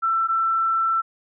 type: tone pair in turn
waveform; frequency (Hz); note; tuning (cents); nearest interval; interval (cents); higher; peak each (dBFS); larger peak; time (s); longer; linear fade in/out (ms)
sine; 1337 / 1337; E6 / E6; +24 / +24; unison; 0; neither; -18; neither; 0.02-0.28 / 0.28-1.02; second; 20
effects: none